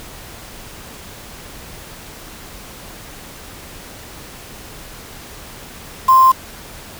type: tone with quantisation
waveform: sine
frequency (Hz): 1046.5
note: C6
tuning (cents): 0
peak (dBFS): -6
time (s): 6.08-6.32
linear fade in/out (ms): 10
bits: 4
effects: pink hiss -36 dBFS RMS until 6.99 s